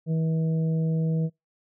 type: harmonic tone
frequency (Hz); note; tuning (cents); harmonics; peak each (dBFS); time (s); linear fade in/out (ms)
161; E3; -41; 1 / 2 / 3 / 4; -22 / -40 / -35 / -44; 0.06-1.3; 50
effects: noise-tail reverb RT60 0.2 s tail -26 dB re dry